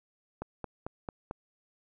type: click train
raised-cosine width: 1 ms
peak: -22 dBFS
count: 5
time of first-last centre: 0.42-1.311 s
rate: 4.49 Hz
effects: none